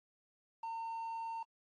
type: tone with quantisation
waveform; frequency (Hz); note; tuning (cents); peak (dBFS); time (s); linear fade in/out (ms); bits
triangle; 910; A#5; -42; -37; 0.63-1.43; 5; 10
effects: low-pass 5000 Hz 12 dB/octave + AAC 32 kbps